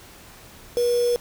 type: tone with quantisation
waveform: sine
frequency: 481.7 Hz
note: B4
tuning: 43 cents flat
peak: -18 dBFS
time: 0.77-1.16 s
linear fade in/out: 0 ms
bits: 5
effects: pink hiss -46 dBFS RMS until 1.2 s